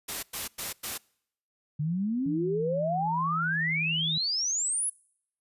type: noise bursts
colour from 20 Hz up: white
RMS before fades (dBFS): -34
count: 4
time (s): 0.08-0.98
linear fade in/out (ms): 10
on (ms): 150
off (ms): 100
type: exponential sweep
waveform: sine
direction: up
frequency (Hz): 143.8 to 10850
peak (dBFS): -26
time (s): 1.79-4.9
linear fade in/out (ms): 10
type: tone with pitch glide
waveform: sine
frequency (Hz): 164.81 to 161.23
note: E3 to E3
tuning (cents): 0 to -38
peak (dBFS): -32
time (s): 2.26-4.18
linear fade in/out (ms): 2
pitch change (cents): -38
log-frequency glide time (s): 3.27-3.85
effects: noise-tail reverb RT60 0.7 s tail -26 dB re dry + resampled to 32000 Hz